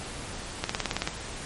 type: click train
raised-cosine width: 0.2 ms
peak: -9 dBFS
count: 9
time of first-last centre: 0.64-1.075 s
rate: 18.4 Hz
effects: pink hiss -38 dBFS RMS until 1.45 s + MP3 48 kbps